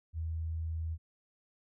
sine tone, 81 Hz, E2, 30 cents flat, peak -33 dBFS, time 0.13-0.98 s, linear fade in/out 50 ms, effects none

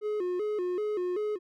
triangle tone with vibrato, 389.8 Hz, G4, 10 cents flat, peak -26 dBFS, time 0.01-1.39 s, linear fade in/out 50 ms, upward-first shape square, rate 2.6 Hz, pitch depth 140 cents each way, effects none

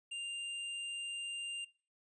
square tone, 2794 Hz, F7, in tune, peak -40 dBFS, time 0.11-1.65 s, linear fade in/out 10 ms, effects noise-tail reverb RT60 0.4 s tail -21 dB re dry + resampled to 22050 Hz

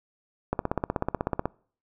click train, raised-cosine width 1 ms, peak -11 dBFS, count 16, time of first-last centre 0.53-1.456 s, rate 16.2 Hz, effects noise-tail reverb RT60 0.5 s tail -25 dB re dry

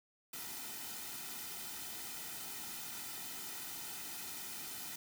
white noise with comb filter, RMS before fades -45 dBFS, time 0.33-4.96 s, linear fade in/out 5 ms, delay 1.8 ms, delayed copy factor -0.65, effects none

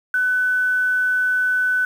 sine tone with quantisation, 1500 Hz, F#6, 23 cents sharp, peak -16 dBFS, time 0.14-1.85 s, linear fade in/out 2 ms, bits 7, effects none

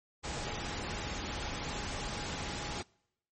sine tone in noise, 830.6 Hz, G#5, in tune, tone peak -48 dBFS, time 0.23-2.83 s, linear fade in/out 20 ms, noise pink, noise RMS -38 dBFS, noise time 0.23-2.83 s, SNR -13 dB, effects noise-tail reverb RT60 0.8 s tail -26 dB re dry + MP3 32 kbps

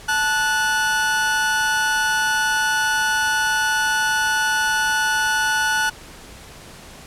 40% pulse tone pair together, 874 / 1469.9 Hz, A5 / F#6, -12 / -12 cents, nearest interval major sixth, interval 900 cents, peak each -22 / -18 dBFS, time 0.08-5.9 s, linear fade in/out 10 ms, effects pink hiss -41 dBFS RMS until 7.06 s + low-pass 11000 Hz 12 dB/octave

